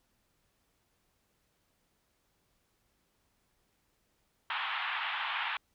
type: band-pass noise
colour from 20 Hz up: pink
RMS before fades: -35 dBFS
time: 4.5-5.57 s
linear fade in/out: 2 ms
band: 840 to 3400 Hz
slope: 48 dB/octave
effects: pink hiss -75 dBFS RMS until 5.74 s